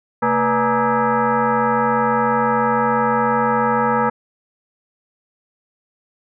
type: tone with frequency modulation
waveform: sine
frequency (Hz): 225.5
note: A3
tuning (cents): +43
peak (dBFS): -14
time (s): 0.22-4.1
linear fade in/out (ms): 10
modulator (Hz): 357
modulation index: 3.5
effects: none